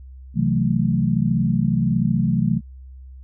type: chord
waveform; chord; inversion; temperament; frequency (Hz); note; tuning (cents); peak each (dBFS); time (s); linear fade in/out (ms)
sine; F# half-diminished seventh; second; equal with one note detuned; 130.81 / 163.49 / 185 / 220; C3 / E3 / F#3 / A3; 0 / -14 / 0 / 0; -22; 0.34-2.61; 50
effects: added 65 Hz sine -37 dBFS peak until 3.23 s